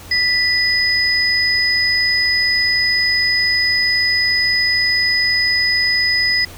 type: tone pair together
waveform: sine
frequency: 1975.5 / 5018 Hz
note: B6 / D#8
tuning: 0 / +14 cents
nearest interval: octave + major third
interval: 1614 cents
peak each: -16 dBFS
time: 0.11-6.45 s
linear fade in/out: 5 ms
effects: added 88 Hz sine -38 dBFS peak until 6.57 s + pink hiss -38 dBFS RMS until 6.57 s